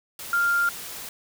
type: tone in noise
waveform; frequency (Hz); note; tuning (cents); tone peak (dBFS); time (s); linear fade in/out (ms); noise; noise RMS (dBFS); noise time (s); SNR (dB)
sine; 1396.9; F6; 0; -19; 0.33-0.69; 2; white; -37; 0.19-1.09; +15
effects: none